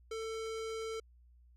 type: tone with low-pass filter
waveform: square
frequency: 445.8 Hz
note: A4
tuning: 23 cents sharp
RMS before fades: -40 dBFS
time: 0.11-1 s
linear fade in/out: 5 ms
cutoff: 7900 Hz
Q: 0.91
effects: added 60 Hz sine -59 dBFS peak until 1.56 s